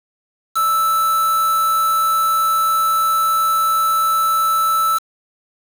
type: tone with quantisation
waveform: triangle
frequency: 1318.5 Hz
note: E6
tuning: in tune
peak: -12 dBFS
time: 0.55-4.99 s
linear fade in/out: 20 ms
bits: 4
effects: none